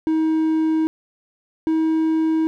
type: tone pair in turn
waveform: triangle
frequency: 317.3 / 319.3 Hz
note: D#4 / D#4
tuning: +34 / +45 cents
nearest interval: unison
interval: 11 cents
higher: second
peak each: -14 / -14 dBFS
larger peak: neither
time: 0.07-0.87 / 1.67-2.47 s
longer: neither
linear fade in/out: 0 ms
effects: none